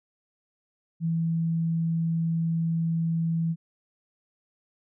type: tone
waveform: sine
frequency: 164.81 Hz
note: E3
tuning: in tune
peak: -23 dBFS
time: 1-3.56 s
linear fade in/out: 50 ms
effects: none